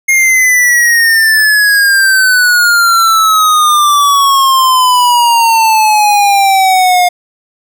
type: exponential sweep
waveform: square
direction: down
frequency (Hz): 2143 to 710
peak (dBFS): -6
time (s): 0.08-7.09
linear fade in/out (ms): 10
effects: none